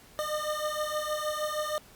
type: beating tone pair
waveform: 25% pulse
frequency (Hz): 604 / 610.4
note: D5 / D#5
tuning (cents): +48 / -33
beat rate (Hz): 6.4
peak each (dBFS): -29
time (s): 0.19-1.78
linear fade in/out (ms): 0
effects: pink hiss -55 dBFS RMS until 1.95 s + Opus 48 kbps